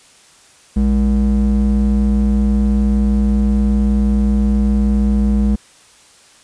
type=ring-modulated tone; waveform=triangle; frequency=133.2 Hz; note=C3; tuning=31 cents sharp; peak=-6 dBFS; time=0.76-5.56 s; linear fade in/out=10 ms; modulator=73.7 Hz; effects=white hiss -47 dBFS RMS until 6.43 s + resampled to 22050 Hz